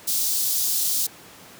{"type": "high-pass noise", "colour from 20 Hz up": "white", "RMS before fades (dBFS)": -23, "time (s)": [0.07, 1.07], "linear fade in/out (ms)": 10, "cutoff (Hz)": 4000, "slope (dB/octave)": 24, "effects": ["pink hiss -45 dBFS RMS until 1.59 s", "high-pass 150 Hz 12 dB/octave"]}